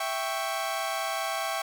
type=chord; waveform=sawtooth; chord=C# diminished; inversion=first; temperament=equal; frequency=659.3 / 784 / 1108.7 Hz; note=E5 / G5 / C#6; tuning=0 / 0 / 0 cents; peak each=-29 / -29 / -30 dBFS; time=0-1.62 s; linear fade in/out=5 ms; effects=none